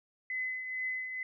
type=tone with tremolo; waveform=sine; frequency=2027 Hz; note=B6; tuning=45 cents sharp; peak=-31 dBFS; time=0.3-1.23 s; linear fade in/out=2 ms; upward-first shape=triangle; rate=2.2 Hz; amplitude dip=55%; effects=none